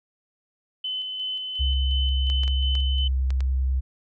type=tone with tremolo; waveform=sine; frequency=3033 Hz; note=F#7; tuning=42 cents sharp; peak=-26 dBFS; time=0.84-3.08 s; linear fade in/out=5 ms; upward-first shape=square; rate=2.8 Hz; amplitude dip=30%
type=tone with vibrato; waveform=sine; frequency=65.4 Hz; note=C2; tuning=in tune; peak=-20 dBFS; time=1.59-3.81 s; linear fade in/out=20 ms; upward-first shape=sine; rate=10 Hz; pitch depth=11 cents each way
type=clicks; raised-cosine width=0.2 ms; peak=-20 dBFS; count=6; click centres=2.3 / 2.435 / 2.479 / 2.753 / 3.305 / 3.406 s
effects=none